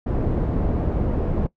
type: low-pass noise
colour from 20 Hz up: pink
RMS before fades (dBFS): -22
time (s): 0.06-1.47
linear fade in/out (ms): 10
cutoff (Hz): 490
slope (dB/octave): 12
effects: noise-tail reverb RT60 0.1 s tail -19 dB re dry